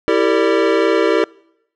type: chord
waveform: square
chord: E half-diminished seventh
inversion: none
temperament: equal with one note detuned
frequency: 329.6 / 392 / 455.3 / 587.3 Hz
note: E4 / G4 / Bb4 / D5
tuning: 0 / 0 / -41 / 0 cents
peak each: -19 / -18 / -17 / -20 dBFS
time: 0.08-1.24 s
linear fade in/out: 0 ms
effects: noise-tail reverb RT60 0.8 s tail -25 dB re dry + low-pass 3000 Hz 12 dB/octave